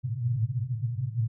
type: band-pass noise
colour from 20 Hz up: pink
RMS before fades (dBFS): -29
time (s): 0.03-1.28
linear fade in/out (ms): 20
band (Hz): 110 to 130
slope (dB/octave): 96
effects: none